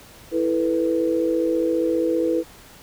sine chord, E suspended fourth, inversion none, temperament just, 329.6 / 439.5 / 494.4 Hz, E4 / A4 / B4, 0 / -2 / +2 cents, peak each -21 / -27 / -22 dBFS, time 0.31-2.44 s, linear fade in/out 50 ms, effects pink hiss -46 dBFS RMS until 2.82 s

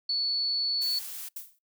sine tone, 4435 Hz, C#8, in tune, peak -25 dBFS, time 0.09-0.99 s, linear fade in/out 5 ms
blue noise, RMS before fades -39 dBFS, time 0.81-1.29 s, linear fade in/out 10 ms
violet noise with exponential decay, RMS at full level -34 dBFS, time 1.36-1.59 s, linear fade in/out 5 ms, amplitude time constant 50 ms
effects noise-tail reverb RT60 0.2 s tail -26 dB re dry

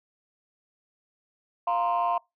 sine chord, F suspended fourth, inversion none, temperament equal, 698.5 / 932.3 / 1046.5 Hz, F5 / Bb5 / C6, 0 / 0 / 0 cents, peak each -25 / -27 / -26 dBFS, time 1.67-2.18 s, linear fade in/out 5 ms, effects noise-tail reverb RT60 0.2 s tail -25 dB re dry + tanh soft clip ceiling -18 dBFS

